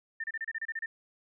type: tone bursts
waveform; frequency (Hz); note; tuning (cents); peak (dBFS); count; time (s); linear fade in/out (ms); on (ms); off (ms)
sine; 1800; A6; +39; -32; 10; 0.2-0.86; 5; 39; 30
effects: none